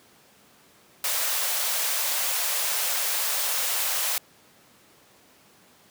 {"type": "high-pass noise", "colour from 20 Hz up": "white", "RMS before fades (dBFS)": -26, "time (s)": [1.04, 4.18], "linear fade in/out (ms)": 2, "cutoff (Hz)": 490, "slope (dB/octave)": 48, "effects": ["pink hiss -56 dBFS RMS until 5.9 s", "high-pass 150 Hz 12 dB/octave"]}